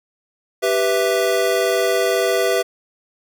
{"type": "chord", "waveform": "square", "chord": "E minor", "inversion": "first", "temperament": "equal", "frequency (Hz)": [392, 493.9, 659.3], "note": ["G4", "B4", "E5"], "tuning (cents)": [0, 0, 0], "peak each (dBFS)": -21, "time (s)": [0.62, 2.63], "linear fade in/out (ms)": 20, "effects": []}